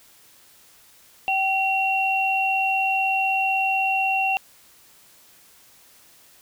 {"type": "tone pair together", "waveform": "sine", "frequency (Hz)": [770, 2738], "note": ["G5", "F7"], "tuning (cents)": [-31, -35], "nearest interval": "octave + minor seventh", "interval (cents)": 2196, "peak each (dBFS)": -22, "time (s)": [1.28, 4.37], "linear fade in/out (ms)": 0, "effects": ["white hiss -53 dBFS RMS until 6.41 s"]}